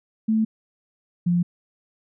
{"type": "tone pair in turn", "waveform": "sine", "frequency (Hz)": [220, 174.61], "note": ["A3", "F3"], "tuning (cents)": [0, 0], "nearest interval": "major third", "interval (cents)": 400, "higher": "first", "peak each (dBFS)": -17, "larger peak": "neither", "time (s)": [[0.28, 0.45], [1.26, 1.43]], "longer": "neither", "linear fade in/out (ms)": 10, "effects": []}